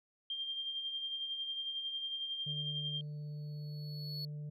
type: tone with tremolo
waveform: sine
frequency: 3186 Hz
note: G7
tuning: 27 cents sharp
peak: -35 dBFS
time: 0.3-3.01 s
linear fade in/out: 2 ms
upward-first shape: sine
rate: 11 Hz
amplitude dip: 45%
type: harmonic tone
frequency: 148.6 Hz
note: D3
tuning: 21 cents sharp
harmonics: 1 / 3 / 4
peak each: -40 / -61 / -64 dBFS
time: 2.46-4.5 s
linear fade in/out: 10 ms
type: tone with exponential growth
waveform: triangle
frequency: 4400 Hz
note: C#8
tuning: 14 cents flat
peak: -38 dBFS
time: 2.96-4.25 s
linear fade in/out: 2 ms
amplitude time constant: 280 ms
effects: none